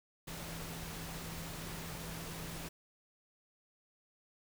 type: tone in noise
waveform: sine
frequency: 164.81 Hz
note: E3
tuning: in tune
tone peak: -47 dBFS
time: 0.27-2.69 s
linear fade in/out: 10 ms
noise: pink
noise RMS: -45 dBFS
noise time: 0.27-2.69 s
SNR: -5 dB
effects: none